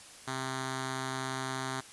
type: tone with notch filter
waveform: 5% pulse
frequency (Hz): 131.6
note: C3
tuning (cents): +10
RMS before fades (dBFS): -36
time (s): 0.27-1.81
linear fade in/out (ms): 10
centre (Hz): 530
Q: 1.7
effects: white hiss -51 dBFS RMS until 1.92 s + resampled to 24000 Hz